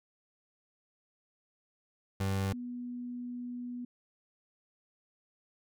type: tone pair in turn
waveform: 30% pulse / sine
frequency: 97.1 / 244.7 Hz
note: G2 / B3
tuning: -16 / -16 cents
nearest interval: octave + major third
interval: 1600 cents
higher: second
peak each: -27 / -37 dBFS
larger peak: first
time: 2.2-2.53 / 2.53-3.85 s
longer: second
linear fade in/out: 5 ms
effects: none